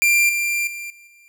45% pulse tone with level steps, 2377 Hz, D7, 20 cents sharp, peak -13 / -19 / -29 / -44 / -48 dBFS, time 0.02-1.28 s, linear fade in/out 0 ms, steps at 0.29 / 0.67 / 0.9 / 1.07 s, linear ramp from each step 2 ms, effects none

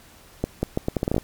accelerating click train, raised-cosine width 2 ms, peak -8 dBFS, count 11, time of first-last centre 0.44-1.181 s, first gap 190 ms, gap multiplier 0.76, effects pink hiss -50 dBFS RMS until 1.23 s + MP3 96 kbps

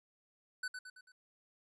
square tone with echo, 1500 Hz, F#6, 23 cents sharp, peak -37 dBFS, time 0.63-0.68 s, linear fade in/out 5 ms, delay 110 ms, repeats 4, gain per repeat -6 dB, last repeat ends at 1.12 s, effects resampled to 24000 Hz + 13-bit

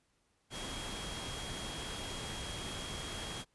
sine tone in noise, 3273 Hz, G#7, 26 cents flat, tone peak -46 dBFS, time 0.5-3.45 s, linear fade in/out 50 ms, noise pink, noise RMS -42 dBFS, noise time 0.5-3.45 s, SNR -7 dB, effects pink hiss -75 dBFS RMS until 3.54 s + resampled to 24000 Hz

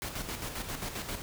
pink noise with tremolo, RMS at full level -36 dBFS, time 0.02-1.22 s, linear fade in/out 0 ms, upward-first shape square, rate 7.5 Hz, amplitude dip 50%, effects none

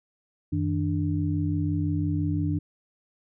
sine tone cluster, 91.7 / 157.6 / 294.2 Hz, F#2 / D#3 / D4, -15 / +23 / +3 cents, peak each -27 / -28 / -28 dBFS, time 0.52-2.59 s, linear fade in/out 10 ms, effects none

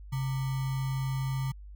sine tone with sample-and-hold, 133.6 Hz, C3, 36 cents sharp, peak -28 dBFS, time 0.12-1.52 s, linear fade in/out 10 ms, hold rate 1050 Hz, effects added 50 Hz sine -43 dBFS peak until 1.75 s

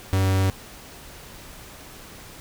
45% pulse tone, 95.4 Hz, G2, 47 cents flat, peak -18 dBFS, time 0.13-0.5 s, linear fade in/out 0 ms, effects pink hiss -43 dBFS RMS until 2.4 s

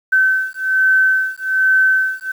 sine beating tone pair, 1533 / 1534.2 Hz, G6 / G6, -39 / -38 cents, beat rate 1.2 Hz, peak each -15 dBFS, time 0.12-2.32 s, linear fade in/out 10 ms, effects 7-bit

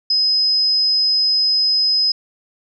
sine tone, 5060 Hz, D#8, 28 cents sharp, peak -13 dBFS, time 0.1-2.12 s, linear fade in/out 5 ms, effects none

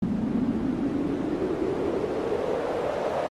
pink noise with band-pass filter sweep, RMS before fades -27 dBFS, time 0.02-3.27 s, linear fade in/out 5 ms, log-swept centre 210 to 610 Hz, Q 3.8, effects AAC 32 kbps

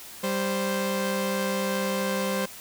sawtooth tone pair together, 195.87 / 523.3 Hz, G3 / C5, -1 / 0 cents, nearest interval octave + perfect fourth, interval 1701 cents, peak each -24 dBFS, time 0.23-2.46 s, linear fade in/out 10 ms, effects white hiss -43 dBFS RMS until 2.6 s

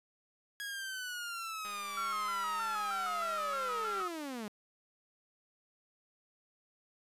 sawtooth linear sweep, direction down, 1661 to 200 Hz, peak -35 dBFS, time 0.6-4.48 s, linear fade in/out 0 ms
click train, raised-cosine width 0.3 ms, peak -34 dBFS, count 482, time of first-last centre 1.65-4.019 s, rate 203 Hz
sine tone with vibrato, 1318.5 Hz, E6, in tune, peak -34 dBFS, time 1.97-4.08 s, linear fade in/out 5 ms, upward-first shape square, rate 3.2 Hz, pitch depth 60 cents each way
effects resampled to 32000 Hz

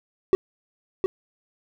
triangle tone with echo, 380 Hz, F#4, 46 cents sharp, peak -11 dBFS, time 0.33-0.35 s, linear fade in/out 0 ms, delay 710 ms, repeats 1, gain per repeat -5 dB, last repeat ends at 1.06 s, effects none

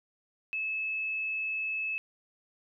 sine tone, 2600 Hz, E7, 24 cents flat, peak -30 dBFS, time 0.53-1.98 s, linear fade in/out 0 ms, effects none

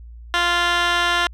15% pulse tone with band-pass filter, 348.2 Hz, F4, 5 cents flat, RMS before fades -19 dBFS, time 0.34-1.27 s, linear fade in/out 0 ms, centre 2300 Hz, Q 1.8, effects added 58 Hz sine -36 dBFS peak until 1.33 s

